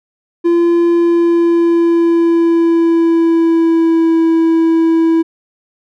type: tone with pitch glide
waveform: triangle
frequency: 341.8 to 327.9 Hz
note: F4 to E4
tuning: -37 to -9 cents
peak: -6 dBFS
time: 0.44-5.23 s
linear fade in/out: 20 ms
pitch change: -72 cents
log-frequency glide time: 0.9-4.2 s
effects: none